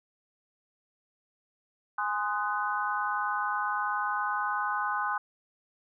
sine chord, Ab dominant seventh, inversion none, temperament just, 830.6 / 1038.3 / 1245.9 / 1495.1 Hz, Ab5 / C6 / Eb6 / Gb6, 0 / -14 / +2 / +18 cents, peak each -33 dBFS, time 1.98-5.18 s, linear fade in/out 5 ms, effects none

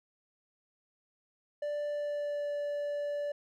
triangle tone with pitch glide, 587.3 to 581.2 Hz, D5 to D5, 0 to -18 cents, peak -30 dBFS, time 1.62-3.32 s, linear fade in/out 5 ms, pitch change -18 cents, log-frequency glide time 1.87-2.51 s, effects none

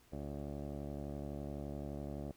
15% pulse tone with low-pass filter, 71.8 Hz, D2, 39 cents flat, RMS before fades -43 dBFS, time 0.12-2.32 s, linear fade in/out 10 ms, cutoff 520 Hz, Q 5, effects pink hiss -67 dBFS RMS until 2.36 s

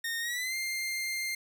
sawtooth tone with pitch glide, 1842 to 2104 Hz, A#6 to C7, -21 to +9 cents, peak -28 dBFS, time 0.04-1.35 s, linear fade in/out 5 ms, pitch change +230 cents, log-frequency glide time 0.2-0.55 s, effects none

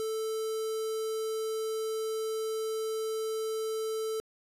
square tone with notch filter, 440 Hz, A4, in tune, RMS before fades -33 dBFS, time 0-4.2 s, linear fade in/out 0 ms, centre 2000 Hz, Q 0.79, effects resampled to 32000 Hz

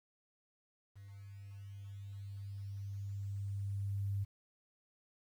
sine tone with level ramp, 99.6 Hz, G2, 28 cents sharp, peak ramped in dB -50 to -33 dBFS, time 0.95-4.25 s, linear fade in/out 20 ms, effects 11-bit

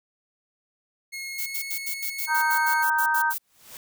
sawtooth tone with pitch glide, 2163 to 2192 Hz, C#7 to C#7, -43 to -20 cents, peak -29 dBFS, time 1.12-2.84 s, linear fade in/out 20 ms, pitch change +23 cents, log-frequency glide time 1.32-1.59 s
violet noise bursts, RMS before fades -30 dBFS, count 13, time 1.38-3.383 s, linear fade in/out 10 ms, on 83 ms, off 77 ms
harmonic tone, 311.1 Hz, D#4, in tune, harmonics 3 / 4 / 5, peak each -23 / -32 / -23 dBFS, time 2.27-3.34 s, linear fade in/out 50 ms
white noise with exponential growth, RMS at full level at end -39 dBFS, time 3.37-3.77 s, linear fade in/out 1 ms, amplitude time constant 86 ms
effects none

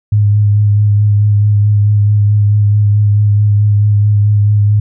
sine tone with vibrato, 103.83 Hz, G#2, in tune, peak -6 dBFS, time 0.12-4.8 s, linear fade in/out 5 ms, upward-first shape sine, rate 4.6 Hz, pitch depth 20 cents each way, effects none

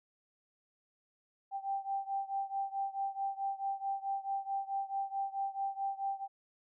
sine beating tone pair, 784 / 788.6 Hz, G5 / G5, 0 / +10 cents, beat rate 4.6 Hz, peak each -36 / -38 dBFS, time 1.51-6.28 s, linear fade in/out 50 ms, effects none

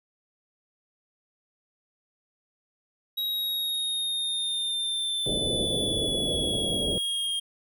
square linear sweep, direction down, 3829 to 3224 Hz, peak -27 dBFS, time 3.17-7.4 s, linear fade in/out 10 ms
white low-pass noise, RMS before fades -31 dBFS, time 5.26-6.98 s, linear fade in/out 0 ms, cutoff 600 Hz, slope 48 dB/octave
effects none

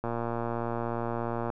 click train, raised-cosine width 1 ms, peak -18 dBFS, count 172, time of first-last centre 0.04-1.502 s, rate 117 Hz, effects none

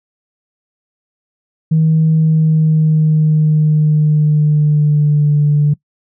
sine tone with pitch glide, 158.9 to 147.41 Hz, D#3 to D3, +37 to +7 cents, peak -7 dBFS, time 1.71-5.74 s, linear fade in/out 10 ms, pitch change -130 cents, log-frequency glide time 2.12-5.37 s, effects noise-tail reverb RT60 0.1 s tail -22 dB re dry + tanh soft clip ceiling -4 dBFS

